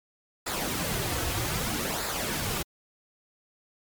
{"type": "noise with flanger", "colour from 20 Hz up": "pink", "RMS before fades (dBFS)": -30, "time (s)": [0.46, 2.63], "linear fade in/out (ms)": 10, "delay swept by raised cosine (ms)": [0.33, 5.03], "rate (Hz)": 0.63, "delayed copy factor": -0.6, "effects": ["MP3 96 kbps"]}